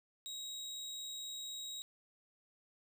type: tone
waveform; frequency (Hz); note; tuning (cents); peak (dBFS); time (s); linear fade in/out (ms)
30% pulse; 3809; A#7; +37; -40; 0.26-1.82; 0
effects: none